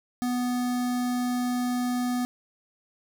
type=tone with notch filter; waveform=square; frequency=246.9 Hz; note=B3; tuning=in tune; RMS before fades=-27 dBFS; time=0.22-2.25 s; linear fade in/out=0 ms; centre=2600 Hz; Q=1.6; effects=none